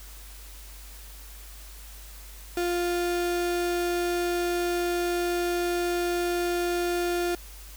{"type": "tone", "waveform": "35% pulse", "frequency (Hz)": 350.1, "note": "F4", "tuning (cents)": 4, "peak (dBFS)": -23, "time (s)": [2.57, 7.35], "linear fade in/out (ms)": 2, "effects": ["added 50 Hz sine -43 dBFS peak until 7.76 s", "white hiss -48 dBFS RMS until 7.76 s"]}